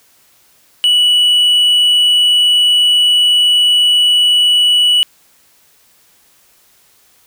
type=tone; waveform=triangle; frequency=2947 Hz; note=F#7; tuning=8 cents flat; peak=-6 dBFS; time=0.84-5.03 s; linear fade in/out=0 ms; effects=white hiss -51 dBFS RMS until 7.26 s